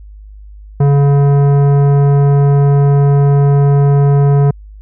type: tone with tanh clipping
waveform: sine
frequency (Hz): 141.5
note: C#3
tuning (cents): +36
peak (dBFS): -8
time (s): 0.8-4.51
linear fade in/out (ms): 5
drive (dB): 14
effects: added 51 Hz sine -31 dBFS peak until 4.81 s